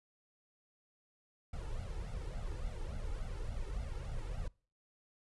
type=noise with flanger; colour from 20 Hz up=brown; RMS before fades=-40 dBFS; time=1.53-4.48 s; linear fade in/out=5 ms; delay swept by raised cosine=1.4 to 2.31 ms; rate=3.5 Hz; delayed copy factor=+1; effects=noise-tail reverb RT60 0.4 s tail -25 dB re dry + resampled to 24000 Hz